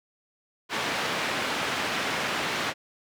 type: band-pass noise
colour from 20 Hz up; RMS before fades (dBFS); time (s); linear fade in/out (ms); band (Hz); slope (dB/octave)
white; -29; 0.69-2.74; 50; 140 to 2600; 12
effects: none